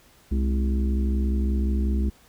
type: harmonic tone with a mistuned harmonic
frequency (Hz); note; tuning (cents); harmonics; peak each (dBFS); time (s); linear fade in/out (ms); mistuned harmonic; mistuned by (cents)
65.41; C2; 0; 1 / 3 / 4 / 5 / 6; -21 / -28 / -39 / -35 / -41; 0.31-2.1; 10; 3; +120
effects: pink hiss -56 dBFS RMS until 2.28 s